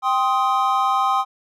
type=chord; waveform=triangle; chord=C minor; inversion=second; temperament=just; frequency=784.9 / 1046.5 / 1255.8 Hz; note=G5 / C6 / Eb6; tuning=+2 / 0 / +16 cents; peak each=-19 dBFS; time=0.02-1.25 s; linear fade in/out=50 ms; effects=none